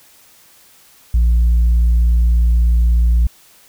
sine tone, 58.27 Hz, A#1, in tune, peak -7 dBFS, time 1.14-3.27 s, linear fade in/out 5 ms, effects tanh soft clip ceiling -8 dBFS + white hiss -48 dBFS RMS until 3.68 s

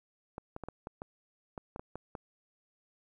clicks, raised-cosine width 1 ms, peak -26 dBFS, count 11, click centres 0.381 / 0.564 / 0.637 / 0.686 / 0.871 / 1.019 / 1.578 / 1.761 / 1.795 / 1.956 / 2.152 s, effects 11-bit

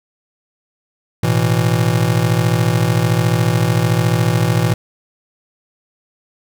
square chord, A suspended second, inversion none, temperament just, 110 / 123.75 / 165 Hz, A2 / B2 / E3, 0 / +4 / +2 cents, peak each -18 dBFS, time 1.23-4.74 s, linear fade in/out 5 ms, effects none

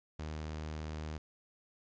sawtooth tone, 77.4 Hz, D#2, 9 cents flat, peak -35 dBFS, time 0.19-1.18 s, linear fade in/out 5 ms, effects resampled to 16000 Hz + 12-bit

